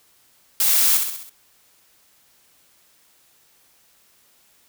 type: noise with echo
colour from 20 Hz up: blue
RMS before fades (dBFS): -18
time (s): 0.6-0.97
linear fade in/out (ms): 2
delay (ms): 65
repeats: 5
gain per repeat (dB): -5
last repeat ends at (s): 1.295
effects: white hiss -58 dBFS RMS until 4.68 s